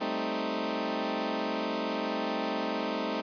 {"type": "chord", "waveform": "15% pulse", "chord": "A half-diminished seventh", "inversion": "third", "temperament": "equal with one note detuned", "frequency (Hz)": [196, 220.6, 261.6, 311.1], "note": ["G3", "A3", "C4", "Eb4"], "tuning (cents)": [0, 5, 0, 0], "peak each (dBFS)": [-32, -28, -29, -28], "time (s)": [0, 3.22], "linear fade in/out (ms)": 20, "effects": ["resampled to 11025 Hz"]}